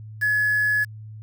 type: tone with quantisation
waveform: sine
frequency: 1700 Hz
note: G#6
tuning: 40 cents sharp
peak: -18 dBFS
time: 0.21-0.85 s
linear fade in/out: 20 ms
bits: 6
effects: added 108 Hz sine -36 dBFS peak until 1.22 s